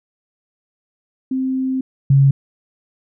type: tone pair in turn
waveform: sine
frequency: 261.6 / 137.58 Hz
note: C4 / C#3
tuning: 0 / -13 cents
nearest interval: major seventh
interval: 1113 cents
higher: first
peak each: -17 / -8 dBFS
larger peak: second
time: 1.31-1.81 / 2.1-2.31 s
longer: first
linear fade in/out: 5 ms
effects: none